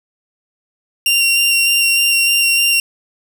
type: tone with vibrato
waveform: sawtooth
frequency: 2765 Hz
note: F7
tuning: 18 cents flat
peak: -8 dBFS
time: 1.06-2.8 s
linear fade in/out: 2 ms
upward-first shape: square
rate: 3.3 Hz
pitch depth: 9 cents each way
effects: none